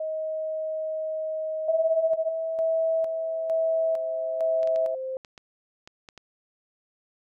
sine tone with pitch glide, 630 to 637 Hz, D#5 to D#5, +21 to +41 cents, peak -27 dBFS, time 0-2.29 s, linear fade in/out 5 ms, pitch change +20 cents, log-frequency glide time 1.71-2.1 s
sine tone with exponential growth, 523.3 Hz, C5, in tune, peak -28 dBFS, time 1.12-5.17 s, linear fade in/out 1 ms, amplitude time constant 880 ms
sine tone with tremolo, 650 Hz, E5, 24 cents flat, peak -21 dBFS, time 1.68-4.95 s, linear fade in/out 5 ms, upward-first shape square, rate 1.1 Hz, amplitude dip 45%
clicks, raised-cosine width 0.2 ms, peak -27 dBFS, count 8, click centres 4.631 / 4.674 / 4.76 / 5.248 / 5.378 / 5.875 / 6.088 / 6.177 s
effects none

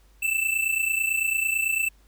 square tone pair together, 2637 / 2666 Hz, E7 / E7, 0 / +19 cents, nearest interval unison, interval 19 cents, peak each -26 dBFS, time 0.22-1.89 s, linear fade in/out 10 ms, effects added 50 Hz sine -54 dBFS peak until 2.07 s + pink hiss -63 dBFS RMS until 2.07 s

